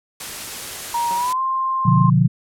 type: noise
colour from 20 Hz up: white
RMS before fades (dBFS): -30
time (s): 0.2-1.33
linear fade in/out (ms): 5
type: tone with pitch glide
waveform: sine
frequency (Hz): 944 to 1053.5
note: A#5 to C6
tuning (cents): +22 to +12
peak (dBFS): -18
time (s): 0.94-2.1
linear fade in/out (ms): 5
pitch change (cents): +190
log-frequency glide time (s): 1.15-1.4
type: tone with exponential decay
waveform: 10% pulse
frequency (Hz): 185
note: F#3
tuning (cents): 0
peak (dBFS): -24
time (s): 1.11-1.4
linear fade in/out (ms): 0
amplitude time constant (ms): 61
type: chord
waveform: sine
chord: B diminished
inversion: none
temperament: just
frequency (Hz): 123.47 / 148.16 / 177.8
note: B2 / D3 / F3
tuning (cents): 0 / +16 / +31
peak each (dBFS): -16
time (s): 1.85-2.28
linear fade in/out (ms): 10
effects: low-pass 12000 Hz 12 dB/octave